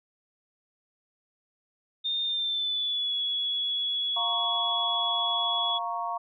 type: tone with pitch glide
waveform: sine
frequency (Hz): 3636 to 3373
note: A#7 to G#7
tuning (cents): -44 to +26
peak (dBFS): -26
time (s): 2.04-5.79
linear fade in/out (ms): 20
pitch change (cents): -130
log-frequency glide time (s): 2.23-3.15
type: chord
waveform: sine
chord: Bb minor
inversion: second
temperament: equal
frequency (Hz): 698.5 / 932.3 / 1108.7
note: F5 / Bb5 / Db6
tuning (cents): 0 / 0 / 0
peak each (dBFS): -33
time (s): 4.16-6.18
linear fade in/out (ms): 10
effects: none